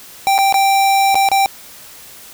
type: tone with dropouts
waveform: square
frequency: 784 Hz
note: G5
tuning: in tune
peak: -11 dBFS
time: 0.27-1.46 s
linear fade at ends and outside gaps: 0 ms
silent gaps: 0.38-0.387 / 0.525-0.542 / 1.145-1.154 / 1.288-1.316 s
effects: white hiss -38 dBFS RMS until 2.33 s